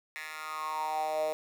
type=tone with high-pass filter sweep; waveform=10% pulse; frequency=155.56 Hz; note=D#3; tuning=in tune; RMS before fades=-34 dBFS; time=0.16-1.33 s; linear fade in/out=0 ms; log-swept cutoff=1800 to 550 Hz; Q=7.1; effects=none